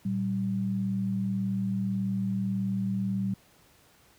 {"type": "tone pair together", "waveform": "sine", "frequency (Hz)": [114.8, 193.07], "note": ["A#2", "G3"], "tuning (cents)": [-26, -26], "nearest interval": "major sixth", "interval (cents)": 900, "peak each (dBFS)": [-33, -27], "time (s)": [0.05, 3.34], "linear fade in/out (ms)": 5, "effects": ["pink hiss -60 dBFS RMS until 4.18 s", "high-pass 60 Hz 12 dB/octave"]}